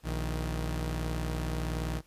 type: tone pair together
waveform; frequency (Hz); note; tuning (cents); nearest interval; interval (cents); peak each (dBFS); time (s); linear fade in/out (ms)
sawtooth; 59.52 / 157.3; A#1 / D#3; +37 / +19; octave + perfect fourth; 1682; -28 / -32; 0.03-2.02; 50
effects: pink hiss -64 dBFS RMS until 2.06 s + resampled to 32000 Hz